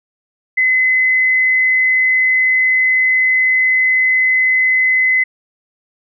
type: tone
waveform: sine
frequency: 2034 Hz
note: C7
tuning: 50 cents flat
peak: -10 dBFS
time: 0.57-5.24 s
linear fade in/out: 10 ms
effects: none